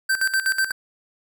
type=tone with tremolo; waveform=square; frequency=1556 Hz; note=G6; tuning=13 cents flat; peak=-18 dBFS; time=0.09-0.72 s; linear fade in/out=10 ms; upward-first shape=square; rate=8.1 Hz; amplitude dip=75%; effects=none